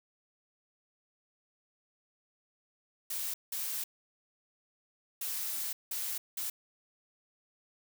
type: noise bursts at uneven times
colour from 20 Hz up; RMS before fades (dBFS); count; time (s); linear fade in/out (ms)
blue; -36; 5; 3.1-3.34 / 3.52-3.84 / 5.21-5.73 / 5.91-6.18 / 6.37-6.5; 5
effects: none